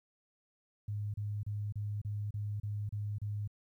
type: tone bursts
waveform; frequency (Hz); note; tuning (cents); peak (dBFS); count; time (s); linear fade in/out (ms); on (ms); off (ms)
sine; 103.83; G#2; 0; -34; 9; 0.88-3.476; 5; 260; 32
effects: 12-bit